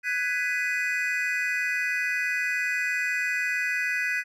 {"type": "chord", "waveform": "triangle", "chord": "G# minor seventh", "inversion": "third", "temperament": "just", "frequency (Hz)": [1495.1, 1661.2, 1993.5, 2492], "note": ["F#6", "G#6", "B6", "D#7"], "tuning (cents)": [18, 0, 16, 2], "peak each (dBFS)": [-29, -30, -27, -29], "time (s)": [0.03, 4.24], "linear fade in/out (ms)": 50, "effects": []}